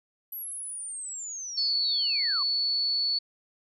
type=linear sweep; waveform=sine; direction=down; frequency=11840 to 1024 Hz; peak=-34 dBFS; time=0.32-2.43 s; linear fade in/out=5 ms
type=tone; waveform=sine; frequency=4435 Hz; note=C#8; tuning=in tune; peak=-24 dBFS; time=1.57-3.19 s; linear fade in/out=10 ms
effects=none